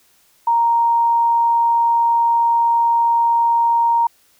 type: tone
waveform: sine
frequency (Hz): 932.3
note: A#5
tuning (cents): 0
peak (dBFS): -12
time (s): 0.47-4.07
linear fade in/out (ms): 5
effects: white hiss -56 dBFS RMS until 4.39 s